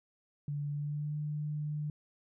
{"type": "tone with pitch glide", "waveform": "sine", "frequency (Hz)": [145.2, 149.71], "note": ["D3", "D3"], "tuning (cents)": [-19, 34], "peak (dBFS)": -33, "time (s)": [0.48, 1.9], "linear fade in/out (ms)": 2, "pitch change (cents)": 53, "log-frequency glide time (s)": [0.7, 1.15], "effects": []}